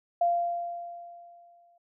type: tone with exponential decay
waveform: sine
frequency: 692 Hz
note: F5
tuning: 16 cents flat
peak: -20 dBFS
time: 0.21-1.78 s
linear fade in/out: 5 ms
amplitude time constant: 340 ms
effects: none